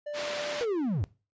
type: tone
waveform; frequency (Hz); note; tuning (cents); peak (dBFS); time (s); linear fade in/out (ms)
triangle; 590; D5; +8; -31; 0.06-0.61; 10
type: band-pass noise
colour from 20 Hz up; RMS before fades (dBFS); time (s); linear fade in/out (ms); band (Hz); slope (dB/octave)
white; -37; 0.13-0.66; 50; 210 to 3600; 12
type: linear sweep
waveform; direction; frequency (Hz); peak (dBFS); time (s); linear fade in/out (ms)
triangle; down; 493.9 to 77.2; -24; 0.61-1.04; 0
effects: noise-tail reverb RT60 0.3 s tail -19 dB re dry + resampled to 16000 Hz